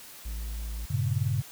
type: tone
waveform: triangle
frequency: 55.3 Hz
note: A1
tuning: 9 cents sharp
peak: -30 dBFS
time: 0.25-0.86 s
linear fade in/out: 10 ms
type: chord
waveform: sine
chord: G diminished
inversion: none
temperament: equal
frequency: 98 / 116.54 / 138.59 Hz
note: G2 / Bb2 / Db3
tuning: 0 / 0 / 0 cents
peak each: -29 dBFS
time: 0.9-1.42 s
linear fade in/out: 10 ms
effects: white hiss -47 dBFS RMS until 1.51 s